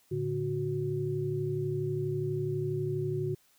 sine tone cluster, 112.8 / 145 / 368.1 Hz, A2 / D3 / F#4, +44 / -22 / -9 cents, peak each -36 / -33 / -32 dBFS, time 0.11-3.35 s, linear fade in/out 10 ms, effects white hiss -66 dBFS RMS until 3.58 s

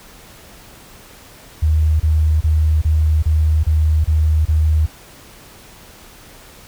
sine tone bursts, 77.78 Hz, D#2, in tune, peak -11 dBFS, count 8, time 1.62-4.863 s, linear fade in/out 10 ms, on 380 ms, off 29 ms, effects pink hiss -42 dBFS RMS until 6.67 s

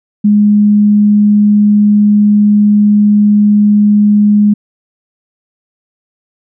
sine tone, 207.7 Hz, G#3, in tune, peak -4 dBFS, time 0.24-4.54 s, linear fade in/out 10 ms, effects none

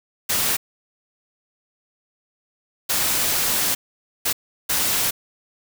white noise bursts at uneven times, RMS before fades -21 dBFS, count 4, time 0.29-0.57 / 2.89-3.75 / 4.25-4.33 / 4.69-5.11 s, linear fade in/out 10 ms, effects none

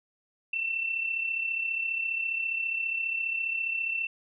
sine tone with amplitude modulation, 2687 Hz, E7, 33 cents sharp, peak -25 dBFS, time 0.53-4.07 s, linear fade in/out 5 ms, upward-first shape sine, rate 34.8 Hz, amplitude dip 55%, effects none

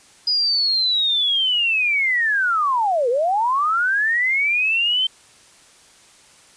sine linear two-way sweep, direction down then up, 4975 to 458.6 to 3121 Hz, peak -16 dBFS, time 0.27-5.07 s, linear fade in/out 5 ms, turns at 3.09 s, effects white hiss -50 dBFS RMS until 6.56 s + resampled to 22050 Hz

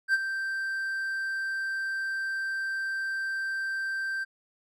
triangle tone with ADSR envelope, 1567 Hz, G6, 1 cent flat, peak -17 dBFS, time 0.08-4.25 s, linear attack 57 ms, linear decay 34 ms, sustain -10 dB, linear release 22 ms, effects none

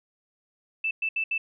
sine tone bursts at uneven times, 2644 Hz, E7, 5 cents sharp, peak -24 dBFS, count 4, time 0.84-0.91 / 1.02-1.09 / 1.16-1.24 / 1.31-1.38 s, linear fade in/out 5 ms, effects none

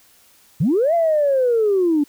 sine linear two-way sweep, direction up then down, 123.47 to 689 to 281 Hz, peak -13 dBFS, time 0.6-2.04 s, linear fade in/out 10 ms, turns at 0.94 s, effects tanh soft clip ceiling -9 dBFS + white hiss -53 dBFS RMS until 2.08 s

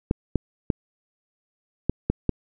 clicks, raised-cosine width 3 ms, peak -7 dBFS, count 6, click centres 0.111 / 0.357 / 0.702 / 1.896 / 2.1 / 2.293 s, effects none

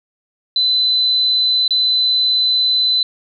sine tone with dropouts, 4021 Hz, B7, 30 cents sharp, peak -12 dBFS, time 0.56-3.03 s, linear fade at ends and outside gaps 2 ms, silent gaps 1.679-1.707 s, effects none

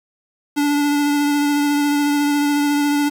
square tone with vibrato, 290 Hz, D4, 22 cents flat, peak -16 dBFS, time 0.56-3.1 s, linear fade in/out 20 ms, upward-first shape triangle, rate 14 Hz, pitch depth 19 cents each way, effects 7-bit

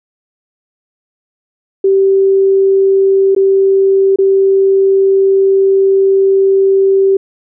sine tone with dropouts, 388.3 Hz, G4, 16 cents flat, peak -6 dBFS, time 1.84-7.17 s, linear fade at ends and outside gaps 5 ms, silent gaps 3.35-3.363 / 4.16-4.186 s, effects none

